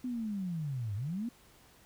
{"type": "linear two-way sweep", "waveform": "sine", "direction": "down then up", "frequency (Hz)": [256.2, 96.2, 247], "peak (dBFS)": -33, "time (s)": [0.04, 1.29], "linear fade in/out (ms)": 5, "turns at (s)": 0.95, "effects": ["pink hiss -61 dBFS RMS until 1.85 s"]}